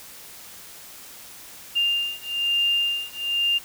sine beating tone pair, 2800 / 2801.1 Hz, F7 / F7, +4 / +5 cents, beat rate 1.1 Hz, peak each -24 dBFS, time 1.75-3.59 s, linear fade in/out 20 ms, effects white hiss -43 dBFS RMS until 3.64 s

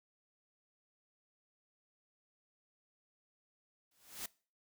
white noise with exponential growth, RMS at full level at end -39 dBFS, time 3.91-4.26 s, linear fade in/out 5 ms, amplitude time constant 75 ms, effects noise-tail reverb RT60 0.4 s tail -23 dB re dry

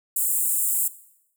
pink high-pass noise, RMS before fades -23 dBFS, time 0.16-0.88 s, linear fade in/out 5 ms, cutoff 7400 Hz, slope 96 dB/octave, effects noise-tail reverb RT60 0.8 s tail -17 dB re dry

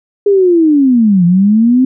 sine linear two-way sweep, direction down then up, 412.4 to 169.7 to 263 Hz, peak -5 dBFS, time 0.26-1.85 s, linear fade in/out 5 ms, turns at 1.25 s, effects none

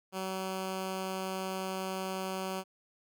10% pulse tone, 189.1 Hz, F#3, 38 cents sharp, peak -26 dBFS, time 0.12-2.64 s, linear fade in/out 50 ms, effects none

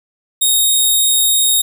10% pulse tone, 3729 Hz, A#7, in tune, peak -3 dBFS, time 0.41-1.62 s, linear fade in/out 10 ms, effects none

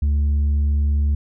triangle tone with tanh clipping, 72.6 Hz, D2, 19 cents flat, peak -16 dBFS, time 0.02-1.15 s, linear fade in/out 5 ms, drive 8 dB, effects none

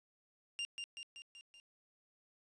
40% pulse tone with echo, 2794 Hz, F7, in tune, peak -36 dBFS, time 0.59-0.65 s, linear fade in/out 0 ms, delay 190 ms, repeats 5, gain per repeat -4 dB, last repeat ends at 1.6 s, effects resampled to 22050 Hz + 12-bit

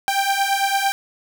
sawtooth beating tone pair, 784 / 792.9 Hz, G5 / G5, 0 / +20 cents, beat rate 8.9 Hz, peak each -17 dBFS, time 0.08-0.92 s, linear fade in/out 0 ms, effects none

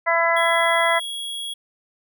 harmonic tone, 334.8 Hz, E4, 27 cents sharp, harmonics 2 / 3 / 4 / 5 / 6, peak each -21 / -22 / -25 / -27 / -21 dBFS, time 0.06-1 s, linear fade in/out 20 ms
square tone, 3322 Hz, G#7, in tune, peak -28 dBFS, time 0.36-1.54 s, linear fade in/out 10 ms
effects none

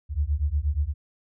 sine beating tone pair, 69.3 / 77.7 Hz, C#2 / D#2, 0 / -2 cents, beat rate 8.4 Hz, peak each -25 dBFS, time 0.09-0.94 s, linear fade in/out 50 ms, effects none

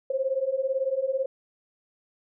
sine beating tone pair, 520 / 538 Hz, C5 / C5, -11 / +48 cents, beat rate 18 Hz, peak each -28 / -26 dBFS, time 0.1-1.26 s, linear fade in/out 5 ms, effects none

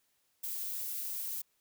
violet noise, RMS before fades -38 dBFS, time 0.43-1.42 s, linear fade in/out 10 ms, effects white hiss -75 dBFS RMS until 1.6 s

